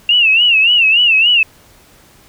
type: tone with vibrato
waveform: sine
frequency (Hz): 2747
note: F7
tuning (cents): -29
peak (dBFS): -7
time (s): 0.09-1.43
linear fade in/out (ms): 2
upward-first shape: sine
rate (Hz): 3.5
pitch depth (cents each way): 130
effects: pink hiss -46 dBFS RMS until 2.28 s